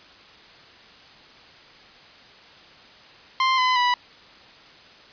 sawtooth tone with pitch steps, 1046.5 / 1014.4 / 983.2 Hz, C6 / B5 / B5, 0 / +46 / -8 cents, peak -14 dBFS, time 3.4-3.94 s, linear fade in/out 2 ms, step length 180 ms, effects white hiss -48 dBFS RMS until 5.12 s + resampled to 11025 Hz

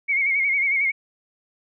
sine tone with vibrato, 2197 Hz, C#7, 16 cents flat, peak -18 dBFS, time 0.08-0.92 s, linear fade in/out 20 ms, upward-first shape sine, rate 11 Hz, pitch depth 68 cents each way, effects none

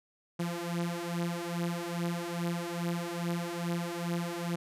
sawtooth beating tone pair, 170.6 / 173 Hz, F3 / F3, -40 / -16 cents, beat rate 2.4 Hz, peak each -31 dBFS, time 0.39-4.56 s, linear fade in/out 10 ms, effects resampled to 32000 Hz

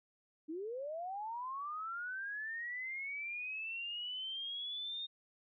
sine linear sweep, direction up, 296.7 to 3693 Hz, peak -39 dBFS, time 0.48-5.07 s, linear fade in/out 20 ms, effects none

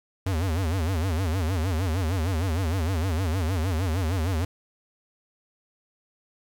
square tone with vibrato, 87 Hz, F2, 6 cents flat, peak -24 dBFS, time 0.26-4.45 s, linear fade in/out 5 ms, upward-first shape sine, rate 6.5 Hz, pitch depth 210 cents each way, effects 9-bit

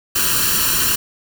white noise with comb filter, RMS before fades -17 dBFS, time 0.15-0.96 s, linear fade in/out 10 ms, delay 0.7 ms, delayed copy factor +0.8, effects none

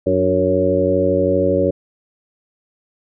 harmonic tone with a mistuned harmonic, 92.6 Hz, F#2, 2 cents sharp, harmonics 1 / 2 / 3 / 4 / 5 / 6, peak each -24 / -24 / -21 / -21 / -20 / -17 dBFS, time 0.06-1.71 s, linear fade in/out 10 ms, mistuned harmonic 3, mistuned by +61 cents, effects none

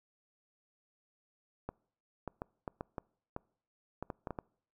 clicks, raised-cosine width 1 ms, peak -24 dBFS, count 12, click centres 1.69 / 2.277 / 2.419 / 2.678 / 2.809 / 2.982 / 3.364 / 4.026 / 4.102 / 4.272 / 4.307 / 4.388 s, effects noise-tail reverb RT60 0.6 s tail -26 dB re dry

